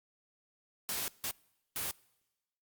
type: noise bursts at uneven times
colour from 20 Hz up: white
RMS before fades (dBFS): -36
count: 3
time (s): 0.89-1.08 / 1.24-1.31 / 1.76-1.91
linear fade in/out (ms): 0
effects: noise-tail reverb RT60 1.0 s tail -24 dB re dry + Opus 48 kbps